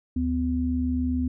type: tone pair together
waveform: sine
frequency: 75 / 252.3 Hz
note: D2 / B3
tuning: +37 / +37 cents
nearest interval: octave + major sixth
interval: 2100 cents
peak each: -27 / -24 dBFS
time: 0.16-1.28 s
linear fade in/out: 5 ms
effects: none